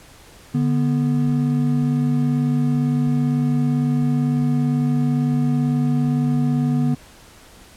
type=tone pair together; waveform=triangle; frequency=146.83 / 244.7 Hz; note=D3 / B3; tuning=0 / -16 cents; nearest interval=major sixth; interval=884 cents; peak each=-17 dBFS; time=0.54-6.95 s; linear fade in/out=10 ms; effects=pink hiss -46 dBFS RMS until 7.76 s + low-pass 12000 Hz 12 dB/octave